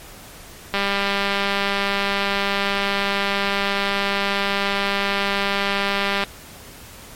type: click train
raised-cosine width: 0.3 ms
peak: -5 dBFS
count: 1095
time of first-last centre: 0.74-6.237 s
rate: 199 Hz
effects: pink hiss -41 dBFS RMS until 7.15 s + MP3 64 kbps